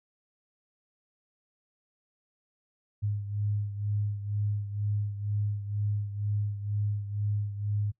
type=beating tone pair; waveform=sine; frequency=102.9 / 105 Hz; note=G#2 / G#2; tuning=-16 / +19 cents; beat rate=2.1 Hz; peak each=-29 / -35 dBFS; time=3.02-7.92 s; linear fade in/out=20 ms; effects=noise-tail reverb RT60 0.1 s tail -21 dB re dry